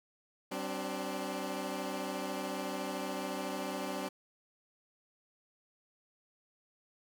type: chord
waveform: 15% pulse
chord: G suspended fourth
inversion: none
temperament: equal with one note detuned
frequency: 191.19 / 261.6 / 293.7 Hz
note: G3 / C4 / D4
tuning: -43 / 0 / 0 cents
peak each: -34 dBFS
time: 0.51-4.09 s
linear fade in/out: 10 ms
effects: none